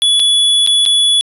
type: tone with dropouts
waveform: square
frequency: 3412 Hz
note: G#7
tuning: 46 cents sharp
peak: -9 dBFS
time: 0.02-1.21 s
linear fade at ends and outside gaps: 0 ms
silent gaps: 0.196-0.2 / 0.664-0.673 / 0.853-0.861 s
effects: resampled to 32000 Hz